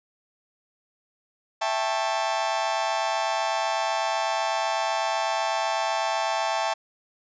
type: chord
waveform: 40% pulse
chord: A dominant seventh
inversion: second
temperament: just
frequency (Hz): 660 / 792 / 880 / 1100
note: E5 / G5 / A5 / C#6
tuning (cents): +2 / +18 / 0 / -14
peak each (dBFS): -28 / -29 / -27 / -32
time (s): 1.61-6.74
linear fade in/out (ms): 10
effects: resampled to 16000 Hz